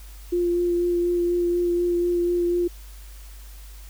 sine tone with vibrato, 349.2 Hz, F4, in tune, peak -19 dBFS, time 0.32-2.68 s, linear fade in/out 10 ms, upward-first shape sine, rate 4.1 Hz, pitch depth 13 cents each way, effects added 50 Hz sine -39 dBFS peak until 3.89 s + white hiss -50 dBFS RMS until 3.89 s

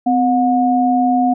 sine tone pair together, 255.7 / 723.2 Hz, C4 / F#5, -40 / -40 cents, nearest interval octave + tritone, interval 1800 cents, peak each -14 dBFS, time 0.06-1.34 s, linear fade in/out 10 ms, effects none

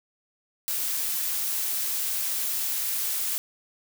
blue noise, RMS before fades -28 dBFS, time 0.68-3.38 s, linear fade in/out 0 ms, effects none

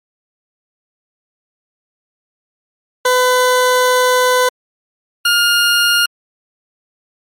20% pulse tone pair in turn, 503 / 1415.3 Hz, B4 / F6, +32 / +23 cents, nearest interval octave + tritone, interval 1791 cents, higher second, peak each -5 dBFS, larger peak neither, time 3.05-4.49 / 5.25-6.06 s, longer first, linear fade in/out 5 ms, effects MP3 64 kbps

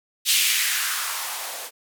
violet noise with band-pass filter sweep, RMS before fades -24 dBFS, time 0.25-1.71 s, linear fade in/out 50 ms, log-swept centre 3200 to 500 Hz, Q 2.1, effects none

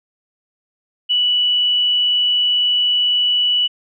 sine tone, 2954 Hz, F#7, 3 cents flat, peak -13 dBFS, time 1.09-3.68 s, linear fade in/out 20 ms, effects none

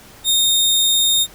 sawtooth tone, 3681 Hz, A#7, 23 cents flat, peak -10 dBFS, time 0.24-1.27 s, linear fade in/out 50 ms, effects pink hiss -43 dBFS RMS until 1.34 s

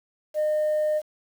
sine tone, 610 Hz, D#5, 34 cents flat, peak -19 dBFS, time 0.34-1.02 s, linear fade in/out 50 ms, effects tanh soft clip ceiling -19 dBFS + 8-bit

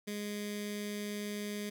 15% pulse tone with notch filter, 207 Hz, G#3, 5 cents flat, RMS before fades -39 dBFS, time 0.07-1.7 s, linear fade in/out 10 ms, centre 830 Hz, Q 0.56, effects none

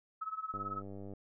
sine tone with tremolo, 1290 Hz, E6, 38 cents flat, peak -34 dBFS, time 0.21-0.82 s, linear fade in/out 10 ms, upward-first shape sine, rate 18 Hz, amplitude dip 85%
click train, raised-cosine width 2 ms, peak -34 dBFS, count 60, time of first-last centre 0.54-1.136 s, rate 99 Hz
effects none

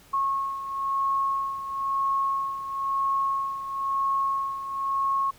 sine beating tone pair, 1092 / 1093 Hz, C#6 / C#6, -26 / -25 cents, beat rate 1 Hz, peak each -25 / -31 dBFS, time 0.13-5.31 s, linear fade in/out 10 ms, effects pink hiss -54 dBFS RMS until 5.38 s

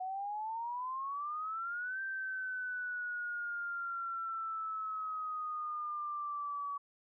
sine exponential two-way sweep, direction up then down, 736 to 1568 to 1134 Hz, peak -36 dBFS, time 0-6.78 s, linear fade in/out 10 ms, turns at 2.01 s, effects none

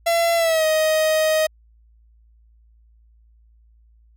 45% pulse tone with pitch glide, 676 to 627.1 Hz, E5 to D#5, +43 to +13 cents, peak -16 dBFS, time 0.06-1.47 s, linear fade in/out 10 ms, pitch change -130 cents, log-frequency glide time 0.36-0.65 s, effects added 56 Hz sine -51 dBFS peak until 4.16 s

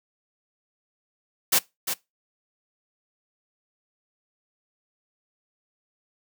white noise with echo, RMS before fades -19 dBFS, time 1.52-1.59 s, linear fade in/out 10 ms, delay 350 ms, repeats 1, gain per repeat -8 dB, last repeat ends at 1.94 s, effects noise-tail reverb RT60 0.2 s tail -21 dB re dry + high-pass 200 Hz 12 dB/octave

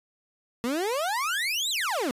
30% pulse exponential two-way sweep, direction up then down, 227.7 to 4096 to 227.7 Hz, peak -23 dBFS, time 0.64-2.11 s, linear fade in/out 0 ms, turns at 1.7 s, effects resampled to 32000 Hz

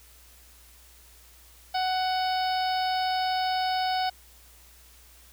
harmonic tone with a mistuned harmonic, 744 Hz, F#5, 9 cents sharp, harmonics 1 / 2 / 3 / 4 / 5 / 6 / 7, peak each -25 / -36 / -40 / -38 / -39 / -38 / -37 dBFS, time 1.74-4.1 s, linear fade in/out 10 ms, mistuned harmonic 7, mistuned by -32 cents, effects added 60 Hz sine -55 dBFS peak until 5.32 s + white hiss -55 dBFS RMS until 5.32 s

